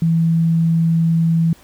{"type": "tone", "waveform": "sine", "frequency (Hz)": 164.81, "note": "E3", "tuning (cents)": 0, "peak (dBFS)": -12, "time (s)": [0.02, 1.53], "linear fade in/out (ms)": 2, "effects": ["pink hiss -48 dBFS RMS until 1.63 s"]}